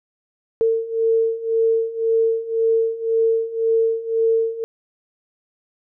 sine beating tone pair, 451.1 / 453 Hz, A4 / A#4, +43 / -50 cents, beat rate 1.9 Hz, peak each -21 / -18 dBFS, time 0.61-4.64 s, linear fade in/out 0 ms, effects none

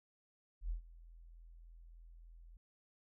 sine tone with ADSR envelope, 41.7 Hz, E1, 21 cents sharp, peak -34 dBFS, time 0.61-2.57 s, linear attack 91 ms, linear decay 110 ms, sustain -20 dB, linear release 3 ms, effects none

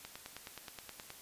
click train, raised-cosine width 0.2 ms, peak -27 dBFS, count 11, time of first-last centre 0.05-1.104 s, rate 9.49 Hz, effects white hiss -54 dBFS RMS until 1.21 s + resampled to 32000 Hz

